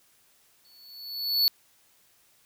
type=tone with exponential growth; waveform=square; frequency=4435 Hz; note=C#8; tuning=in tune; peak=-18 dBFS; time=0.65-1.48 s; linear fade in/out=0 ms; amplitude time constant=180 ms; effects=white hiss -63 dBFS RMS until 2.45 s